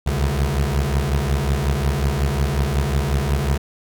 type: beating tone pair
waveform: 25% pulse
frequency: 67.2 / 72.7 Hz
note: C2 / D2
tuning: +47 / -17 cents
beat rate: 5.5 Hz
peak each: -17 dBFS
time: 0.06-3.58 s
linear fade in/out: 10 ms
effects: none